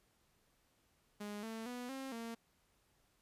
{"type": "tone with pitch steps", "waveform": "sawtooth", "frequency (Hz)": [206.9, 223.9, 246, 267.4, 230], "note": ["G#3", "A3", "B3", "C4", "A#3"], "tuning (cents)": [-6, 30, -7, 38, -23], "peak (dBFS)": -39, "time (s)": [1.2, 2.35], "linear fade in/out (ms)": 10, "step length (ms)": 230, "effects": ["pink hiss -75 dBFS RMS until 3.21 s", "resampled to 32000 Hz"]}